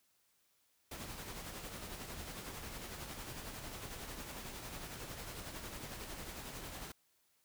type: noise with tremolo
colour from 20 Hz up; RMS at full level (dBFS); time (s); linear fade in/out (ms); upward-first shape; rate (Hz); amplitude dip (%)
pink; -45; 0.91-6.92; 5; sine; 11; 40
effects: white hiss -75 dBFS RMS until 7.44 s

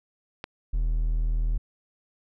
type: click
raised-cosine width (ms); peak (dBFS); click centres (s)
0.3; -18; 0.441
type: tone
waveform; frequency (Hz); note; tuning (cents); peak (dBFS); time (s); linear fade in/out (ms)
triangle; 40.09; E1; -47; -20; 0.73-1.58; 10
effects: none

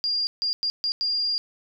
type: tone bursts at uneven times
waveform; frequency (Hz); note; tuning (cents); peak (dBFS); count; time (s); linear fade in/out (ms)
sine; 4807; D8; +39; -22; 5; 0.04-0.27 / 0.42-0.53 / 0.63-0.7 / 0.84-0.92 / 1.01-1.38; 0
effects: none

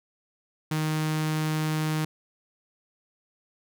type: tone with notch filter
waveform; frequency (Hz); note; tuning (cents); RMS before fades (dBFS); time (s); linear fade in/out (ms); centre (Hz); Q
sawtooth; 155.56; D#3; 0; -27; 0.71-2.05; 5; 560; 1.9
effects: none

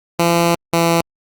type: tone pair in turn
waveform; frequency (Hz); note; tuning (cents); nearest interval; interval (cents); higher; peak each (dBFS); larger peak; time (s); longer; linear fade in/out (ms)
10% pulse; 170 / 167.85; F3 / E3; -46 / +32; unison; 22; first; -4; neither; 0.19-0.55 / 0.73-1.01; first; 5
effects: Opus 48 kbps

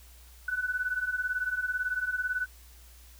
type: beating tone pair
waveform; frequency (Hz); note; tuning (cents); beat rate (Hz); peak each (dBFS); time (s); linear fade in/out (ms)
sine; 1480 / 1498; F#6 / F#6; 0 / +21; 18; -33 / -30; 0.48-2.46; 5
effects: added 60 Hz sine -51 dBFS peak until 3.19 s + white hiss -57 dBFS RMS until 3.19 s

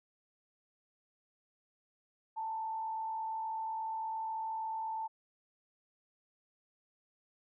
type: tone with frequency modulation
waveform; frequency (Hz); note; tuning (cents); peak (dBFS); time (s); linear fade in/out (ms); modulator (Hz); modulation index
sine; 887; A5; +14; -35; 2.36-5.08; 20; 48.5; 0.34
effects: none

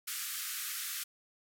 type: band-pass noise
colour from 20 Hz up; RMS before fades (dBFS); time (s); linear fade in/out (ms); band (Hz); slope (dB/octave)
white; -39; 0.07-1.04; 10; 1200 to 16000; 96
effects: none

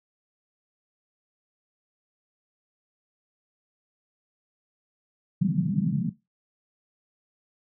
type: band-pass noise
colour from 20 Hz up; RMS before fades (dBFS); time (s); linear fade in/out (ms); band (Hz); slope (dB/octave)
white; -25; 5.41-6.1; 10; 140 to 200; 48
effects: noise-tail reverb RT60 0.2 s tail -17 dB re dry

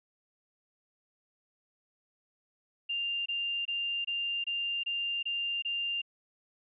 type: tone bursts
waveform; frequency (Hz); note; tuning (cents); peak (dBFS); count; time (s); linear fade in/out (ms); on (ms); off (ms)
sine; 2794; F7; 0; -30; 8; 2.89-6.018; 10; 370; 24
effects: none

